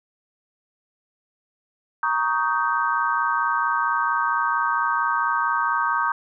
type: chord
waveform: sine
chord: Eb dominant seventh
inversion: second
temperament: just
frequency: 933.4 / 1120.1 / 1244.5 / 1555.6 Hz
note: Bb5 / Db6 / Eb6 / G6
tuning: +2 / +18 / 0 / -14 cents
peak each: -25 dBFS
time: 2.03-6.12 s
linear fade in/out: 2 ms
effects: none